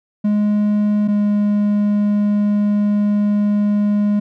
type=tone pair in turn; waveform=triangle; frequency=208.4 / 206.6 Hz; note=G#3 / G#3; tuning=+6 / -9 cents; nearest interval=unison; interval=15 cents; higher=first; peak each=-11 dBFS; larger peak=neither; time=0.24-1.08 / 1.08-4.2 s; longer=second; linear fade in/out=10 ms; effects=none